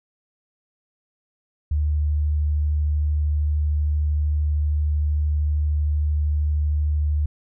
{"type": "tone with vibrato", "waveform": "sine", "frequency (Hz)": 74.8, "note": "D2", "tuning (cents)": 32, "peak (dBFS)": -18, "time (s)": [1.71, 7.26], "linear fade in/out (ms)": 5, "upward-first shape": "triangle", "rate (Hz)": 13, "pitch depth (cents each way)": 10, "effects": []}